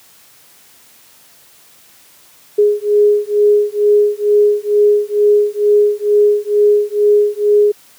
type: beating tone pair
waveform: sine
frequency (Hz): 414.2 / 416.4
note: G#4 / G#4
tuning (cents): -5 / +5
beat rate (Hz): 2.2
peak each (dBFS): -12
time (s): 2.58-7.72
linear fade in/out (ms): 10
effects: white hiss -46 dBFS RMS until 7.98 s + high-pass 80 Hz 12 dB/octave